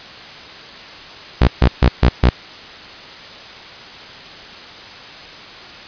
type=tone bursts; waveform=sawtooth; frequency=61.7 Hz; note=B1; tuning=1 cent flat; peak=-4 dBFS; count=5; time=1.41-2.295 s; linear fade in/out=5 ms; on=65 ms; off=140 ms; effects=white hiss -35 dBFS RMS until 5.87 s + resampled to 11025 Hz